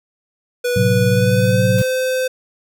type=tone with pitch glide; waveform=square; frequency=490 to 514.7 Hz; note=B4 to C5; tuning=-14 to -29 cents; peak=-17 dBFS; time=0.64-2.28 s; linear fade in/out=10 ms; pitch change=+85 cents; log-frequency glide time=1.1-1.65 s
type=chord; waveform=sine; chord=F# diminished; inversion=first; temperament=equal with one note detuned; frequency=110 / 129.09 / 185 Hz; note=A2 / C3 / F#3; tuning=0 / -23 / 0 cents; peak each=-16 / -19 / -18 dBFS; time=0.76-1.82 s; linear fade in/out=5 ms
type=noise with exponential decay; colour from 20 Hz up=white; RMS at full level=-29 dBFS; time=1.78-1.97 s; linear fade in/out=2 ms; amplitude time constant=41 ms
effects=none